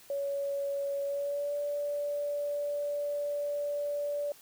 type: tone with pitch glide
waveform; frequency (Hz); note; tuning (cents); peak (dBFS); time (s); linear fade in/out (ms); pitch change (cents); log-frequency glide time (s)
sine; 561 to 579.8; C#5 to D5; +21 to -22; -30; 0.1-4.32; 2; +57; 1.02-1.56
effects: white hiss -56 dBFS RMS until 4.41 s